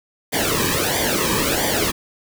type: noise with flanger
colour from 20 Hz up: pink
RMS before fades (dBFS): -20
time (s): 0.32-1.92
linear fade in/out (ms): 20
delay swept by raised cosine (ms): 0.74 to 1.46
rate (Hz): 1.5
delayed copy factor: -0.8
effects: none